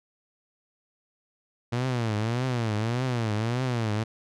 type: tone with vibrato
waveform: sawtooth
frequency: 116.9 Hz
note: A#2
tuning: 5 cents sharp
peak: -21 dBFS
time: 1.72-4.04 s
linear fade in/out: 10 ms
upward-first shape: triangle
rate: 1.7 Hz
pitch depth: 210 cents each way
effects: low-pass 6000 Hz 12 dB/octave